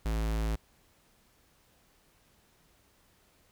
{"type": "tone", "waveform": "square", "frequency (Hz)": 54.6, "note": "A1", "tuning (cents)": -13, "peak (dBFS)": -29, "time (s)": [0.05, 0.56], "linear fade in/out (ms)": 10, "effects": ["pink hiss -66 dBFS RMS until 3.51 s"]}